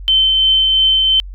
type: tone with tremolo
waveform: sine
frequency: 3084 Hz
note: G7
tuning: 29 cents flat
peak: -8 dBFS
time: 0.08-1.2 s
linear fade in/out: 0 ms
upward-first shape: triangle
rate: 2.9 Hz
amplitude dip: 25%
effects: added 46 Hz sine -27 dBFS peak until 1.34 s